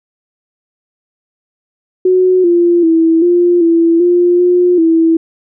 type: tone with pitch steps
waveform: sine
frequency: 368.8 / 345.7 / 326.9 / 350.4 / 333.5 / 351.9 / 356.5 / 327.4 Hz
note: F#4 / F4 / E4 / F4 / E4 / F4 / F4 / E4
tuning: -6 / -18 / -14 / +6 / +20 / +13 / +36 / -12 cents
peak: -6 dBFS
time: 2.05-5.17 s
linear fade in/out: 5 ms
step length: 390 ms
effects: none